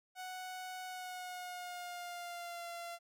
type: tone with pitch glide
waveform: sawtooth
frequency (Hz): 740 to 686.5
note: F#5 to F5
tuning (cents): 0 to -30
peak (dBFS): -39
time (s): 0.15-2.99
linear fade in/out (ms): 50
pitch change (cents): -130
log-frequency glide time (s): 0.86-2.68
effects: none